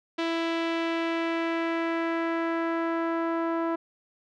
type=tone with low-pass filter sweep; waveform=sawtooth; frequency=331.5 Hz; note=E4; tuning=10 cents sharp; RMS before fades=-28 dBFS; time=0.18-3.76 s; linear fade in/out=10 ms; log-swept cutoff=3500 to 1200 Hz; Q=1.5; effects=none